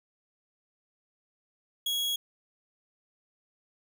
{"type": "tone", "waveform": "40% pulse", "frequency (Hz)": 3322, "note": "G#7", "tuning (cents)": 0, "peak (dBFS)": -27, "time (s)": [1.86, 2.16], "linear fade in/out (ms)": 5, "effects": []}